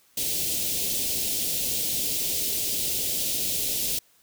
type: band-stop noise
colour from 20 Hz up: white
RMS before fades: -27 dBFS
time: 0.17-3.99 s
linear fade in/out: 5 ms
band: 570 to 2800 Hz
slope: 24 dB/octave
effects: white hiss -61 dBFS RMS until 4.22 s